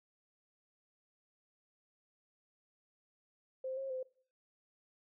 sine tone with pitch steps, 522 / 538 / 516 Hz, C5 / C5 / C5, -4 / +48 / -24 cents, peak -37 dBFS, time 3.64-4.03 s, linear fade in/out 5 ms, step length 130 ms, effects noise-tail reverb RT60 0.5 s tail -21 dB re dry

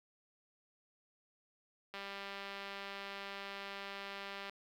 click train, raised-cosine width 0.3 ms, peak -29 dBFS, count 507, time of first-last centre 1.94-4.496 s, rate 198 Hz, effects high-pass 200 Hz 12 dB/octave + 10-bit

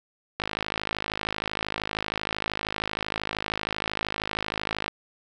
click train, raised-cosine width 0.3 ms, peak -11 dBFS, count 238, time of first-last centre 0.4-4.88 s, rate 52.9 Hz, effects none

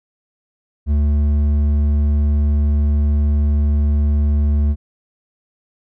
sine tone with hard clipping, 73.42 Hz, D2, in tune, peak -14 dBFS, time 0.86-4.76 s, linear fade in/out 50 ms, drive 6 dB, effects none

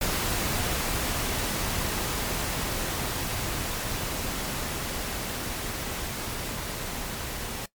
pink noise with level ramp, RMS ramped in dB -27 to -34 dBFS, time 0.01-7.66 s, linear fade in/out 5 ms, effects noise-tail reverb RT60 0.1 s tail -19 dB re dry + MP3 96 kbps

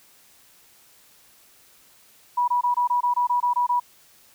sine tone bursts, 975 Hz, B5, 23 cents flat, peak -18 dBFS, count 11, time 2.37-3.8 s, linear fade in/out 10 ms, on 110 ms, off 22 ms, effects white hiss -55 dBFS RMS until 4.34 s

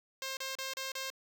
5% pulse tone bursts, 531 Hz, C5, 25 cents sharp, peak -25 dBFS, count 5, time 0.22-1.102 s, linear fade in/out 2 ms, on 150 ms, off 33 ms, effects none

